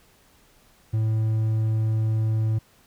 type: tone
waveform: triangle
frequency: 110 Hz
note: A2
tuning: in tune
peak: -18 dBFS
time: 0.93-2.59 s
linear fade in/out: 10 ms
effects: pink hiss -58 dBFS RMS until 2.86 s